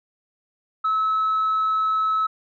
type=tone; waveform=sine; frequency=1296 Hz; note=E6; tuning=30 cents flat; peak=-17 dBFS; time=0.84-2.27 s; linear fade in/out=10 ms; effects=tanh soft clip ceiling -16 dBFS